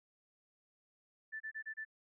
sine tone bursts, 1760 Hz, A6, in tune, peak -40 dBFS, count 5, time 1.32-1.851 s, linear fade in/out 20 ms, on 83 ms, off 29 ms, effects none

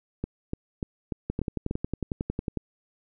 two click trains, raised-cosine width 3 ms, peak -15 / -16 dBFS, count 15 / 6, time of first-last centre 1.3-2.573 / 0.24-1.711 s, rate 11 / 3.4 Hz, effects none

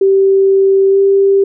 sine tone with pitch glide, 388.6 to 393.3 Hz, G4 to G4, -15 to +6 cents, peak -6 dBFS, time 0.01-1.44 s, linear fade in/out 5 ms, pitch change +21 cents, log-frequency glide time 0.89-0.98 s, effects none

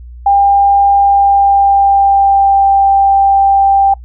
sine tone with pitch glide, 799 to 788 Hz, G5 to G5, +33 to +9 cents, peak -5 dBFS, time 0.26-3.94 s, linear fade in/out 5 ms, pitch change -24 cents, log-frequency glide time 0.99-2.7 s, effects noise-tail reverb RT60 0.1 s tail -24 dB re dry + added 60 Hz sine -28 dBFS peak until 4.04 s

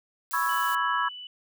blue noise, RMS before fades -38 dBFS, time 0.31-0.75 s, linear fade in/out 0 ms
sine chord, C# minor seventh, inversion third, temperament equal, 987.8 / 1108.7 / 1318.5 / 1661.2 Hz, B5 / C#6 / E6 / G#6, 0 / 0 / 0 / 0 cents, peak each -29 dBFS, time 0.33-1.09 s, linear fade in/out 10 ms
sine tone, 2976 Hz, F#7, 9 cents sharp, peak -38 dBFS, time 0.49-1.27 s, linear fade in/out 2 ms
effects none

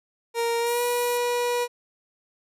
30% pulse tone with pitch glide, 466.2 to 484.6 Hz, A#4 to B4, 0 to -33 cents, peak -20 dBFS, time 0.34-1.68 s, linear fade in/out 50 ms, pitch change +67 cents, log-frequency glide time 0.59-0.82 s
pink high-pass noise, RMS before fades -35 dBFS, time 0.66-1.18 s, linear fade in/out 10 ms, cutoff 8000 Hz, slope 24 dB/octave
effects resampled to 32000 Hz

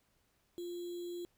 sine tone with sample-and-hold, 349.2 Hz, F4, in tune, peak -39 dBFS, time 0.58-1.25 s, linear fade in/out 0 ms, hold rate 3675 Hz, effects pink hiss -75 dBFS RMS until 1.37 s

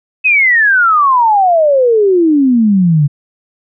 sine exponential sweep, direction down, 2586 to 139.7 Hz, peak -6 dBFS, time 0.24-3.08 s, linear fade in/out 20 ms, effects none

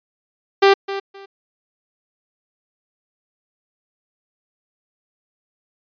sawtooth tone with echo, 393.6 Hz, G4, 7 cents sharp, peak -5 dBFS, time 0.62-0.74 s, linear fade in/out 10 ms, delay 260 ms, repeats 2, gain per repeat -14 dB, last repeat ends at 1.26 s, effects resampled to 11025 Hz

